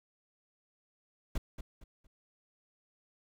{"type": "noise with echo", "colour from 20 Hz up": "brown", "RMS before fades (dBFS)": -31, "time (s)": [1.35, 1.38], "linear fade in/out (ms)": 5, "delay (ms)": 230, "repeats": 3, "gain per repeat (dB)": -10, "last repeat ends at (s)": 2.07, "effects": []}